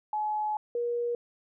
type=tone pair in turn; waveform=sine; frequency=850 / 477 Hz; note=G#5 / A#4; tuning=+40 / +40 cents; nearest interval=minor seventh; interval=1000 cents; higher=first; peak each=-27 dBFS; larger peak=neither; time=0.13-0.57 / 0.75-1.15 s; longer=first; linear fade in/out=2 ms; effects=none